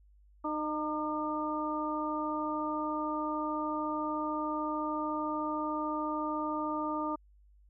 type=harmonic tone with a mistuned harmonic; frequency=305.6 Hz; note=D#4; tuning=31 cents flat; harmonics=1 / 2 / 3 / 4; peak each=-35 / -39 / -37 / -36 dBFS; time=0.44-7.16 s; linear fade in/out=10 ms; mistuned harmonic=4; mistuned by=-25 cents; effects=added 50 Hz sine -58 dBFS peak until 7.69 s